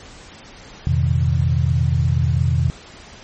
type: tone cluster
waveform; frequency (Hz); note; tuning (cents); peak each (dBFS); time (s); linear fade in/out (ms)
sine; 85 / 109.6 / 126.4 / 154.9; F2 / A2 / B2 / D#3; -46 / -6 / +41 / -7; -18 / -26 / -18 / -22; 0.87-2.7; 0
effects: pink hiss -41 dBFS RMS until 3.23 s + MP3 32 kbps